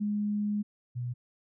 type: tone pair in turn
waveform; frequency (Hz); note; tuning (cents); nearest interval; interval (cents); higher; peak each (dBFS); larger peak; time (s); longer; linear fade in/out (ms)
sine; 207.7 / 122.29; G#3 / B2; 0 / -17; major sixth; 917; first; -27 / -31; first; 0-0.63 / 0.95-1.14; first; 20
effects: none